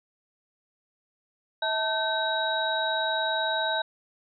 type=tone cluster; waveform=sine; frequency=645 / 884 / 1538 / 3832 Hz; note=E5 / A5 / G6 / A#7; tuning=-38 / +8 / -33 / +47 cents; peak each=-30 dBFS; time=1.62-3.82 s; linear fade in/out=5 ms; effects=none